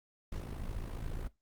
brown noise with amplitude modulation, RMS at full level -36 dBFS, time 0.32-1.28 s, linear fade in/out 5 ms, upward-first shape sine, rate 54.2 Hz, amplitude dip 65%, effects noise-tail reverb RT60 0.2 s tail -18 dB re dry + Opus 48 kbps

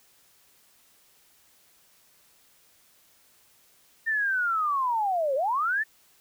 sine linear two-way sweep, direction down then up, 1816 to 514 to 1816 Hz, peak -23 dBFS, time 4.06-5.84 s, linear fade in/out 20 ms, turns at 5.35 s, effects white hiss -61 dBFS RMS until 6.2 s

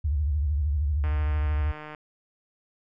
sine tone with vibrato, 73.42 Hz, D2, in tune, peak -22 dBFS, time 0.04-1.72 s, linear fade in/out 10 ms, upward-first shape sine, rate 13 Hz, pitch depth 150 cents each way
click train, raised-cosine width 0.5 ms, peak -25 dBFS, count 139, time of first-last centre 1.04-1.948 s, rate 152 Hz
effects none

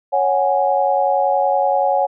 sine chord, C# suspended fourth, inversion none, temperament equal, 554.4 / 740 / 830.6 Hz, C#5 / F#5 / G#5, 0 / 0 / 0 cents, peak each -18 dBFS, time 0.12-2.07 s, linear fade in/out 20 ms, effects none

